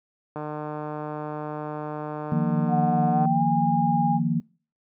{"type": "click train", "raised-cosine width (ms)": 1, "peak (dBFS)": -19, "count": 438, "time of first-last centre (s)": [0.36, 3.254], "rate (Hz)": 151}
{"type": "chord", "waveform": "sine", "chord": "Eb suspended second", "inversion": "none", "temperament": "equal", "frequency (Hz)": [155.56, 174.61, 233.1], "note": ["Eb3", "F3", "Bb3"], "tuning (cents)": [0, 0, 0], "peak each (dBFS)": -25, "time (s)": [2.32, 4.4], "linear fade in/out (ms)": 0}
{"type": "tone with pitch glide", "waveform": "sine", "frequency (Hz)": [735, 815.5], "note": ["F#5", "G#5"], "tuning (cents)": [-12, -32], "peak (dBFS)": -22, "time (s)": [2.68, 4.2], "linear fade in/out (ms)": 50, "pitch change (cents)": 180, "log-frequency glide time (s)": [3.1, 3.43]}
{"effects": ["noise-tail reverb RT60 0.4 s tail -24 dB re dry", "high-pass 100 Hz 12 dB/octave"]}